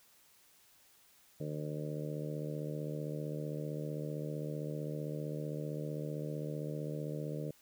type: harmonic tone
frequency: 75.5 Hz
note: D2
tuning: 48 cents sharp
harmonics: 2 / 3 / 4 / 5 / 6 / 7 / 8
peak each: -39 / -49 / -45 / -50 / -45 / -46 / -49 dBFS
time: 1.4-7.51 s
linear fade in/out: 5 ms
effects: white hiss -65 dBFS RMS until 7.61 s